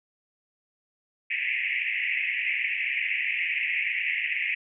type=band-pass noise; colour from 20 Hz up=pink; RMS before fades=-28 dBFS; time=1.3-4.55 s; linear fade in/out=10 ms; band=1900 to 2700 Hz; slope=96 dB/octave; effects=none